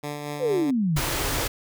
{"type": "tone with tremolo", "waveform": "10% pulse", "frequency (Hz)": 146.83, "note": "D3", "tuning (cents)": 0, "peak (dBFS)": -21, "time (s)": [0.03, 0.71], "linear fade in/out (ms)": 10, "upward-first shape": "sine", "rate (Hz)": 4.4, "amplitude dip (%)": 35}
{"type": "exponential sweep", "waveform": "sine", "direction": "down", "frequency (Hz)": [550, 132.7], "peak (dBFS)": -20, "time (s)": [0.39, 1.01], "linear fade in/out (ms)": 50}
{"type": "band-stop noise", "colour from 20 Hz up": "pink", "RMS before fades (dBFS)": -26, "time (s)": [0.96, 1.48], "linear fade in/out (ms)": 10, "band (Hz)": [160, 250], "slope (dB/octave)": 96}
{"effects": []}